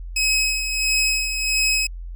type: tone with tremolo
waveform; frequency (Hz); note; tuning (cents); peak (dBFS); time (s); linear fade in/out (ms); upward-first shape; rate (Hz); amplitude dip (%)
20% pulse; 2552; D#7; +43; -12; 0.16-1.87; 5; sine; 1.5; 55
effects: added 43 Hz sine -30 dBFS peak until 2.15 s